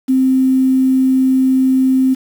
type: tone with quantisation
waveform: sine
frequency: 261.6 Hz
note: C4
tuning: in tune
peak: -9 dBFS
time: 0.08-2.15 s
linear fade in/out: 20 ms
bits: 6
effects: none